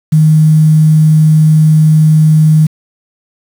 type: tone with quantisation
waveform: sine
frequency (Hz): 155.56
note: D#3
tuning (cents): 0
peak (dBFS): -3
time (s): 0.12-2.67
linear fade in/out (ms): 10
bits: 5
effects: none